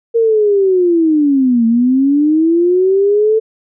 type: linear two-way sweep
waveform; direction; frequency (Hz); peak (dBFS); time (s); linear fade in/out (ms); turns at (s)
sine; down then up; 466.2 to 225.2 to 444.9; -8; 0.14-3.4; 20; 1.66
effects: none